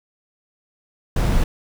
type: noise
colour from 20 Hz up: brown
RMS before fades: -17 dBFS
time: 1.16-1.44 s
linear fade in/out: 5 ms
effects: none